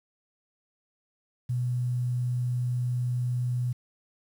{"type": "tone with quantisation", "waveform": "sine", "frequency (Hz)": 123.47, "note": "B2", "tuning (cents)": 0, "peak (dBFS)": -25, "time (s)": [1.49, 3.73], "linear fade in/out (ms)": 10, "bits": 9, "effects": []}